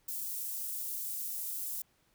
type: high-pass noise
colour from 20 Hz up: white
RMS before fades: -38 dBFS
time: 0.08-1.82 s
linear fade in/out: 5 ms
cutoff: 10000 Hz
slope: 12 dB/octave
effects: pink hiss -71 dBFS RMS until 2.14 s